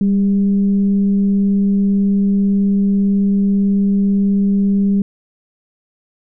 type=tone with frequency modulation; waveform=sine; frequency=197.9 Hz; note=G3; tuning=17 cents sharp; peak=-11 dBFS; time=0.01-5.02 s; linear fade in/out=2 ms; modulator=207 Hz; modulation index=0.24; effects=none